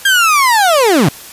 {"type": "linear sweep", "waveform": "30% pulse", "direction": "down", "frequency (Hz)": [1624, 120], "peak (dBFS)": -5, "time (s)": [0.05, 1.09], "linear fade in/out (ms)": 5, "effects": ["white hiss -33 dBFS RMS until 1.32 s", "resampled to 32000 Hz"]}